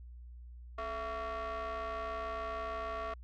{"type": "ring-modulated tone", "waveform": "35% pulse", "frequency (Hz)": 233.1, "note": "A#3", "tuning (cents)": 0, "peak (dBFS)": -32, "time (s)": [0.78, 3.14], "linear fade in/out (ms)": 5, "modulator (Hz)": 899, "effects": ["added 60 Hz sine -47 dBFS peak until 3.23 s", "low-pass 3000 Hz 12 dB/octave"]}